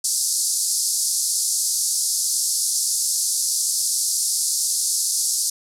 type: band-pass noise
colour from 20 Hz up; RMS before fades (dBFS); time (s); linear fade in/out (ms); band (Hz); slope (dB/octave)
white; -22; 0.04-5.5; 5; 4600 to 11000; 48
effects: none